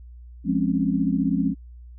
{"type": "chord", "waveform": "sine", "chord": "Db major seventh", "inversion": "first", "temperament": "equal", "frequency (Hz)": [174.61, 207.7, 261.6, 277.2], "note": ["F3", "Ab3", "C4", "Db4"], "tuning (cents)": [0, 0, 0, 0], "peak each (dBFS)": -25, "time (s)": [0.44, 1.55], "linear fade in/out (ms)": 50, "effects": ["added 60 Hz sine -40 dBFS peak until 1.98 s"]}